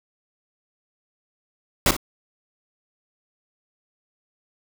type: noise with echo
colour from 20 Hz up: pink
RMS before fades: -17 dBFS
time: 1.86-1.91 s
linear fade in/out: 2 ms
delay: 56 ms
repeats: 1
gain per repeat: -11 dB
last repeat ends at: 1.966 s
effects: none